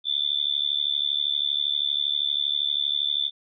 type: tone with amplitude modulation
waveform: sine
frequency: 3520 Hz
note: A7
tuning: in tune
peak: -18 dBFS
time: 0.04-3.31 s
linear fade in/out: 50 ms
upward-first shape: sine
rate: 72.6 Hz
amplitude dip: 100%
effects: none